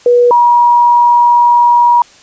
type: tone pair in turn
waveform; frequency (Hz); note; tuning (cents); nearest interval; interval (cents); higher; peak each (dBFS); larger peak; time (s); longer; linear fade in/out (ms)
sine; 485.4 / 958; B4 / A#5; -30 / +47; octave; 1177; second; -4; neither; 0.06-0.31 / 0.31-2.02; second; 2
effects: white hiss -41 dBFS RMS until 2.22 s + resampled to 16000 Hz